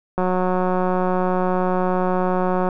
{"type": "click train", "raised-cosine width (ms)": 1, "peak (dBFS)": -8, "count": 460, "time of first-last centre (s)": [0.18, 2.688], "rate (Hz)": 183, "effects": []}